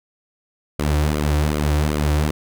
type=tone with flanger; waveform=sawtooth; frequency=75 Hz; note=D2; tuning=37 cents sharp; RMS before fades=-19 dBFS; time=0.79-2.31 s; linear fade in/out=5 ms; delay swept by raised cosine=1.1 to 4.9 ms; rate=2.6 Hz; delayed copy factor=-0.7; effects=none